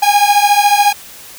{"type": "beating tone pair", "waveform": "45% pulse", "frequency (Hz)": [812, 826], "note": ["G#5", "G#5"], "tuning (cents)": [-39, -10], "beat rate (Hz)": 14, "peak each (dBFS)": -11, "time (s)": [0.02, 0.93], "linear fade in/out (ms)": 10, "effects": ["white hiss -35 dBFS RMS until 1.38 s"]}